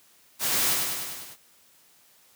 white noise with echo, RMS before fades -26 dBFS, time 0.39-0.77 s, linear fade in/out 50 ms, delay 100 ms, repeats 6, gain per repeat -3 dB, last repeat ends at 1.37 s, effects white hiss -59 dBFS RMS until 2.35 s + high-pass 80 Hz 12 dB/octave

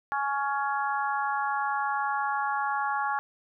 harmonic tone, 279.1 Hz, C#4, 12 cents sharp, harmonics 3 / 4 / 5 / 6, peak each -29 / -31 / -33 / -35 dBFS, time 0.12-3.19 s, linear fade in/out 0 ms, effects none

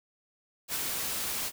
white noise with ADSR envelope, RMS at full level -31 dBFS, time 0.68-1.52 s, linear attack 61 ms, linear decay 22 ms, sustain -2 dB, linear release 54 ms, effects none

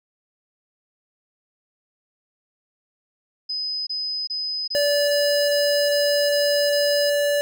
sine tone bursts, 5030 Hz, D#8, 18 cents sharp, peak -24 dBFS, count 9, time 3.49-7.102 s, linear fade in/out 10 ms, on 380 ms, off 24 ms
square tone, 579 Hz, D5, 25 cents flat, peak -19 dBFS, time 4.75-7.41 s, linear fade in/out 0 ms
effects none

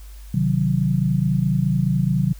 sine chord, C diminished, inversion none, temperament equal, 130.81 / 155.56 / 185 Hz, C3 / Eb3 / Gb3, 0 / 0 / 0 cents, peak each -21 dBFS, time 0.34-2.33 s, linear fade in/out 5 ms, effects added 50 Hz sine -36 dBFS peak until 2.39 s + white hiss -51 dBFS RMS until 2.39 s

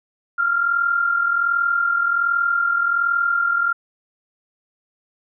sine tone pair together, 1355.6 / 1396.9 Hz, E6 / F6, +48 / 0 cents, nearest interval minor second, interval 52 cents, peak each -24 / -17 dBFS, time 0.38-3.73 s, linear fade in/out 10 ms, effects none

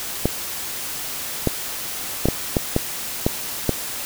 clicks, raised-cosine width 2 ms, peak -3 dBFS, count 8, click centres 0.256 / 1.473 / 2.256 / 2.286 / 2.568 / 2.764 / 3.265 / 3.693 s, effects white hiss -29 dBFS RMS until 4.05 s

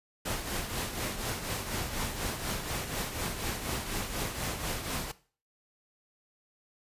pink noise with tremolo, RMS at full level -32 dBFS, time 0.25-5.12 s, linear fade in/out 10 ms, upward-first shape triangle, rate 4.1 Hz, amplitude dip 60%, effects noise-tail reverb RT60 0.4 s tail -17 dB re dry + resampled to 32000 Hz

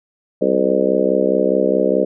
harmonic tone with a mistuned harmonic, 64.8 Hz, C2, 16 cents flat, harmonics 3 / 4 / 5 / 6 / 7 / 8 / 9, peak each -23 / -23 / -22 / -21 / -19 / -19 / -21 dBFS, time 0.41-2.05 s, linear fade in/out 10 ms, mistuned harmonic 9, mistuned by +51 cents, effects none

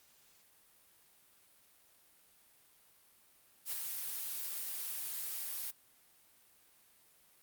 blue noise with ADSR envelope, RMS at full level -36 dBFS, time 3.65-5.71 s, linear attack 69 ms, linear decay 22 ms, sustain -4 dB, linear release 10 ms, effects white hiss -66 dBFS RMS until 7.42 s + Opus 48 kbps

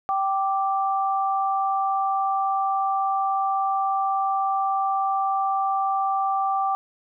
sine tone pair together, 778.2 / 1174.7 Hz, G5 / D6, -13 / 0 cents, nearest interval perfect fifth, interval 713 cents, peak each -22 / -25 dBFS, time 0.09-6.75 s, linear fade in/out 0 ms, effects none

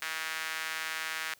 sawtooth tone with high-pass filter, 160 Hz, D#3, 49 cents sharp, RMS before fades -36 dBFS, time 0.02-1.34 s, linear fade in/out 2 ms, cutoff 1700 Hz, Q 1.8, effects white hiss -61 dBFS RMS until 1.39 s

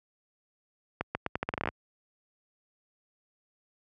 accelerating click train, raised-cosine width 0.5 ms, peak -14 dBFS, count 13, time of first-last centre 1.01-1.688 s, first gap 140 ms, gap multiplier 0.81, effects high-pass 60 Hz 12 dB/octave

